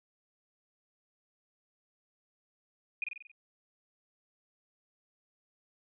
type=tone with echo; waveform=sine; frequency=2458 Hz; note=D#7; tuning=22 cents flat; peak=-30 dBFS; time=3.02-3.04 s; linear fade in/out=2 ms; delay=46 ms; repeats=6; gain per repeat=-4 dB; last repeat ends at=3.316 s; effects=none